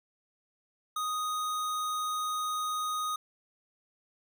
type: tone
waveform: square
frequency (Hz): 1244.5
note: D#6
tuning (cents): 0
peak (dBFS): -31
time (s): 0.96-3.16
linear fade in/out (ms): 5
effects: none